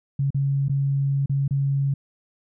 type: tone with dropouts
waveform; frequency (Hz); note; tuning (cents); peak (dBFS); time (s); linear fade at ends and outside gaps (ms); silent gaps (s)
sine; 138.59; C#3; 0; -19; 0.19-1.94; 5; 0.305-0.345 / 0.684-0.695 / 1.26-1.295 / 1.479-1.508
effects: none